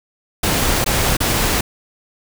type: noise with dropouts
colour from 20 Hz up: pink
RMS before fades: -17 dBFS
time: 0.43-1.61 s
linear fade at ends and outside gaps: 5 ms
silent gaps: 0.844-0.861 / 1.169-1.203 s
effects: none